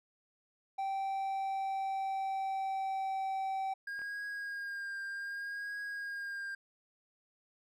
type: tone with pitch glide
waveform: triangle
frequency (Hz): 778 to 770.8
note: G5 to G5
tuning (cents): -13 to -29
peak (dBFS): -31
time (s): 0.78-3.74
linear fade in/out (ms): 10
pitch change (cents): -16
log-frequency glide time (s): 0.99-3.21
type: tone with vibrato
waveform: triangle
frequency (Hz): 1621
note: G#6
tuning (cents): -42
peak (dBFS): -36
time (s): 3.87-6.55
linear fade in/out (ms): 5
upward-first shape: triangle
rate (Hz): 0.65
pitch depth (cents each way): 31
type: clicks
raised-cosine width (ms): 0.5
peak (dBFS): -39 / -39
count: 2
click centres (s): 3.992 / 4.017
effects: none